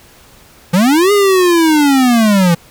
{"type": "linear two-way sweep", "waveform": "square", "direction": "up then down", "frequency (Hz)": [164.81, 415.3, 164.81], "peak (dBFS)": -8, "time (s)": [0.73, 2.55], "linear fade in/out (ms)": 10, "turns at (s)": 1.12, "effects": ["pink hiss -43 dBFS RMS until 2.7 s"]}